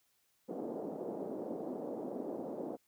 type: band-pass noise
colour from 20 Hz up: pink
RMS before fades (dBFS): -41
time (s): 0.48-2.77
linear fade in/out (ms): 20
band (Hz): 240 to 630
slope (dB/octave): 24
effects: white hiss -75 dBFS RMS until 2.87 s